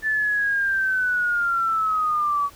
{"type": "linear sweep", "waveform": "sine", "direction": "down", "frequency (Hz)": [1760, 1131], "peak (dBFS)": -19, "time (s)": [0.02, 2.5], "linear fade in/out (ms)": 50, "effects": ["pink hiss -48 dBFS RMS until 2.55 s"]}